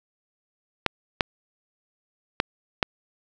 clicks, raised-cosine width 0.3 ms, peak -3 dBFS, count 4, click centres 0.863 / 1.208 / 2.401 / 2.828 s, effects none

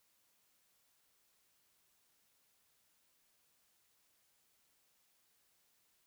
silence, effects white hiss -75 dBFS RMS until 6.06 s

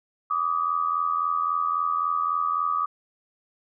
sine tone pair together, 1160.8 / 1244.5 Hz, D6 / D#6, -21 / 0 cents, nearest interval minor second, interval 121 cents, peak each -25 dBFS, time 0.3-2.86 s, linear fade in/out 10 ms, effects none

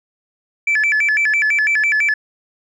sine tone with vibrato, 2002 Hz, B6, 23 cents sharp, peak -11 dBFS, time 0.67-2.14 s, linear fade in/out 5 ms, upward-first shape square, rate 6 Hz, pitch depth 260 cents each way, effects tanh soft clip ceiling -11 dBFS

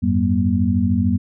sine tone cluster, 88.9 / 102.2 / 193 / 239.7 Hz, F2 / G#2 / G3 / A#3, +31 / -27 / -27 / +48 cents, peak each -20 / -23 / -20 / -19 dBFS, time 0.02-1.18 s, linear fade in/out 20 ms, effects none

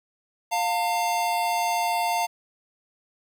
square tone pair together, 703.3 / 904 Hz, F5 / A5, +12 / +47 cents, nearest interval major third, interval 435 cents, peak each -26 / -26 dBFS, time 0.51-2.27 s, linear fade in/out 20 ms, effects 9-bit

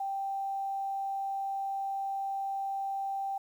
sine tone with quantisation, 784 Hz, G5, in tune, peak -31 dBFS, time 0-3.38 s, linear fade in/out 5 ms, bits 10, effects none

